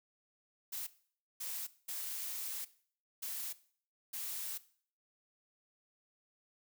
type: noise bursts at uneven times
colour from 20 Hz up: blue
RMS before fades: -41 dBFS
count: 5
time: 0.72-0.87 / 1.4-1.67 / 1.88-2.65 / 3.22-3.53 / 4.13-4.58 s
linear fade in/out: 10 ms
effects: noise-tail reverb RT60 0.5 s tail -17 dB re dry